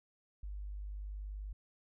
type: tone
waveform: sine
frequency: 50.2 Hz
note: G1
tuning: 42 cents sharp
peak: -40 dBFS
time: 0.43-1.53 s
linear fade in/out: 5 ms
effects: none